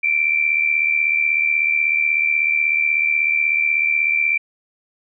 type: tone with amplitude modulation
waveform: sine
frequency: 2349 Hz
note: D7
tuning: in tune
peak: -12 dBFS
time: 0.03-4.38 s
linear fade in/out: 10 ms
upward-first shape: sine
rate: 76.3 Hz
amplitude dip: 65%
effects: none